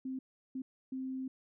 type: tone bursts at uneven times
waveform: sine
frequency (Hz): 261.6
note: C4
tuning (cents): 0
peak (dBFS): -36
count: 3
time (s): 0.05-0.19 / 0.55-0.62 / 0.92-1.28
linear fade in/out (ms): 5
effects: none